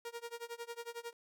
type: tone with tremolo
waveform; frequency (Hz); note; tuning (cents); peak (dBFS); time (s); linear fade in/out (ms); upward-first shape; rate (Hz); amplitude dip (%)
sawtooth; 469.6; A#4; +13; -36; 0.05-1.13; 2; sine; 11; 95
effects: none